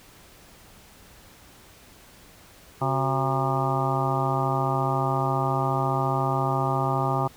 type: harmonic tone with a mistuned harmonic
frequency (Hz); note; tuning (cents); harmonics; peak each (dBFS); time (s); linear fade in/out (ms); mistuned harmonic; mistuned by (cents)
134.4; C3; +47; 1 / 2 / 3 / 4 / 5 / 6 / 7 / 8 / 9; -26 / -34 / -32 / -36 / -31 / -29 / -31 / -35 / -30; 2.81-7.28; 10; 3; -110
effects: pink hiss -51 dBFS RMS until 7.36 s